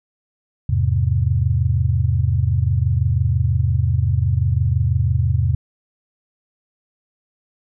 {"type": "chord", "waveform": "sine", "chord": "E augmented", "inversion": "none", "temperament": "just", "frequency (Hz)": [82.41, 103.01, 128.76], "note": ["E2", "G#2", "B#2"], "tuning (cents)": [0, -14, -27], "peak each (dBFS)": -19, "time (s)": [0.69, 5.55], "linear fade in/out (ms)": 5, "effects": []}